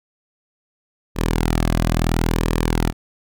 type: tone with flanger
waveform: sawtooth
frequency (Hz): 40.87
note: E1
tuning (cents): -14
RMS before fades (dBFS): -19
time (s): 1.15-2.93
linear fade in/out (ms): 50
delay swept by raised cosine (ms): 1.4 to 2.23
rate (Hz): 0.74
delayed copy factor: -0.5
effects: none